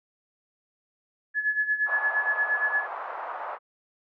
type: tone with tremolo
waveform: sine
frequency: 1707 Hz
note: G#6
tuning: 47 cents sharp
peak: -20 dBFS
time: 1.34-2.87 s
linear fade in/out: 50 ms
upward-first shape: sine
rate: 8.6 Hz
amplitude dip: 75%
type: band-pass noise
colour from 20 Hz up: white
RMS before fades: -35 dBFS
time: 1.85-3.59 s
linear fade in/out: 50 ms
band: 650 to 1200 Hz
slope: 24 dB/octave
effects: none